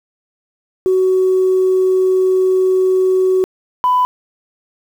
sine tone pair in turn, 373.9 / 998.2 Hz, F#4 / B5, +18 / +18 cents, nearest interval octave + perfect fourth, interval 1700 cents, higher second, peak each -9 dBFS, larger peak neither, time 0.86-3.44 / 3.84-4.05 s, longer first, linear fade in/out 0 ms, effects tanh soft clip ceiling -6 dBFS + 7-bit

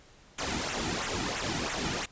pink noise with flanger, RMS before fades -32 dBFS, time 0.38-2.06 s, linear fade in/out 10 ms, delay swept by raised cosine 0.2 to 1.9 ms, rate 3 Hz, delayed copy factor -0.7, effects pink hiss -57 dBFS RMS until 2.11 s + resampled to 16000 Hz

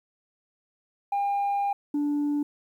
sine tone pair in turn, 804 / 291.7 Hz, G5 / D4, +44 / -12 cents, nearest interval octave + tritone, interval 1756 cents, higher first, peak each -21 dBFS, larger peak neither, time 1.12-1.73 / 1.94-2.43 s, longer first, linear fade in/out 5 ms, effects tanh soft clip ceiling -22 dBFS + 10-bit

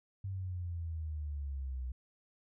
sine exponential sweep, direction down, 98 to 61.9 Hz, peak -36 dBFS, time 0.24-1.92 s, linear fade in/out 5 ms, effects none

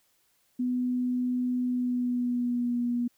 sine tone with pitch glide, 249.1 to 241.2 Hz, B3 to B3, +15 to -41 cents, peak -25 dBFS, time 0.59-3.08 s, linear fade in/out 10 ms, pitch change -56 cents, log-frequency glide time 1.66-2.78 s, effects white hiss -69 dBFS RMS until 3.17 s

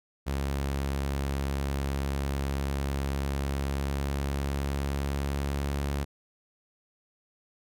sawtooth tone with pitch glide, 69.1 to 70.39 Hz, C#2 to C#2, -5 to +27 cents, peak -24 dBFS, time 0.26-6.05 s, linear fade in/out 20 ms, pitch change +32 cents, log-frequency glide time 3.29-5.81 s, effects none

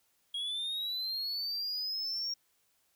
triangle linear sweep, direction up, 3283 to 5588 Hz, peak -32 dBFS, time 0.34-2.34 s, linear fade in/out 5 ms, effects white hiss -73 dBFS RMS until 2.95 s

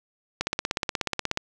click train, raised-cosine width 0.2 ms, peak -8 dBFS, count 17, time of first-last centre 0.41-1.374 s, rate 16.6 Hz, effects none

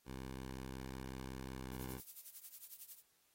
10% pulse tone with pitch glide, 65.41 to 64.21 Hz, C2 to C2, 0 to -32 cents, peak -37 dBFS, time 0.05-2.01 s, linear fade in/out 50 ms, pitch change -32 cents, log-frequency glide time 1.56-1.73 s
violet noise with tremolo, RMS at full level -48 dBFS, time 1.71-3.02 s, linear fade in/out 50 ms, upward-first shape triangle, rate 11 Hz, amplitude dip 95%
effects white hiss -75 dBFS RMS until 3.34 s + AAC 48 kbps

